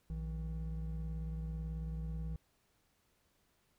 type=tone pair together; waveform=triangle; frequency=59.45 / 160.1 Hz; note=A#1 / D#3; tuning=+35 / +50 cents; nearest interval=octave + perfect fourth; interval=1715 cents; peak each=-37 / -40 dBFS; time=0.1-2.36 s; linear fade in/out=0 ms; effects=pink hiss -75 dBFS RMS until 3.78 s